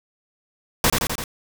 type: noise with echo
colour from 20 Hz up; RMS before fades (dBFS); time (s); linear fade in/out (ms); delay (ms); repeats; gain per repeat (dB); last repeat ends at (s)
pink; -17; 0.84-0.9; 2; 85; 4; -3; 1.24
effects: none